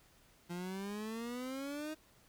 30% pulse exponential sweep, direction up, 171.7 to 314.9 Hz, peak -37 dBFS, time 0.49-1.95 s, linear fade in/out 20 ms, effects pink hiss -66 dBFS RMS until 2.28 s

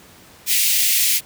white high-pass noise, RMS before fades -17 dBFS, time 0.46-1.21 s, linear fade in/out 50 ms, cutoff 2000 Hz, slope 48 dB/octave, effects pink hiss -46 dBFS RMS until 1.25 s + high-pass 80 Hz 12 dB/octave

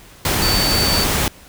sine tone in noise, 4548 Hz, C#8, 44 cents sharp, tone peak -18 dBFS, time 0.42-1.04 s, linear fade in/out 2 ms, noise pink, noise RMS -18 dBFS, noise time 0.25-1.28 s, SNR -3 dB, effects pink hiss -44 dBFS RMS until 1.48 s

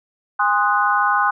sine chord, Ab dominant seventh, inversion none, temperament equal with one note detuned, 817.3 / 1046.5 / 1244.5 / 1480 Hz, Ab5 / C6 / Eb6 / Gb6, -28 / 0 / 0 / 0 cents, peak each -20 dBFS, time 0.39-1.31 s, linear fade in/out 10 ms, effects none

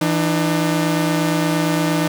sawtooth tone pair together, 164.95 / 301.3 Hz, E3 / D4, +1 / +44 cents, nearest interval minor seventh, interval 1043 cents, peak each -15 dBFS, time 0.01-2.08 s, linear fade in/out 5 ms, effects none

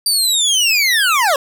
25% pulse linear sweep, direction down, 4700 to 523.3 Hz, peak -8 dBFS, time 0.06-1.36 s, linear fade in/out 2 ms, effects none

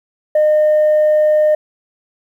sine tone, 610 Hz, D#5, 34 cents flat, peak -7 dBFS, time 0.35-1.55 s, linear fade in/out 5 ms, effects tanh soft clip ceiling -7 dBFS + 8-bit

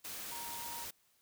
sine tone in noise, 938 Hz, A#5, 11 cents sharp, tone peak -46 dBFS, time 0.31-0.85 s, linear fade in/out 10 ms, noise white, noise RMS -44 dBFS, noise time 0.04-0.91 s, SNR -5 dB, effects white hiss -72 dBFS RMS until 1.21 s

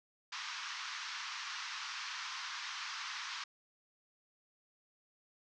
pink band-pass noise, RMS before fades -43 dBFS, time 0.32-3.44 s, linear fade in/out 5 ms, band 1000 to 6100 Hz, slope 48 dB/octave, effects none

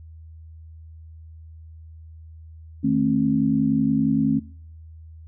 sine tone cluster, 153.5 / 219.7 / 270.4 Hz, D#3 / A3 / C#4, -23 / -2 / -43 cents, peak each -25 / -22 / -20 dBFS, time 2.83-4.4 s, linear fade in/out 20 ms, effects noise-tail reverb RT60 0.6 s tail -24 dB re dry + added 80 Hz sine -40 dBFS peak until 5.27 s

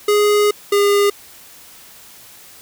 square tone pair in turn, 415.3 / 405.8 Hz, G#4 / G#4, 0 / -40 cents, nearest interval unison, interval 40 cents, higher first, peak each -12 dBFS, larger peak neither, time 0.08-0.51 / 0.72-1.1 s, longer first, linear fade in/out 5 ms, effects white hiss -42 dBFS RMS until 2.61 s

